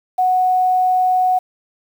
sine tone with quantisation, 738 Hz, F#5, 5 cents flat, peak -12 dBFS, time 0.18-1.39 s, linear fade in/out 10 ms, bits 7, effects none

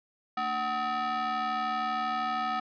square ring-modulated tone, 261.6 Hz, C4, in tune, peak -26 dBFS, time 0.37-2.6 s, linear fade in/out 5 ms, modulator 1010 Hz, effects resampled to 11025 Hz

